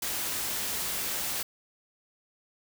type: noise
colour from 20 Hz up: white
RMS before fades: -32 dBFS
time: 0.02-1.43 s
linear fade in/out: 5 ms
effects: none